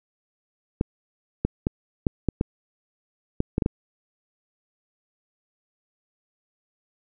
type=clicks; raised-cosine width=3 ms; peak=-8 dBFS; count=10; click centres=0.811 / 1.45 / 1.669 / 2.068 / 2.287 / 2.411 / 3.404 / 3.581 / 3.622 / 3.661 s; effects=none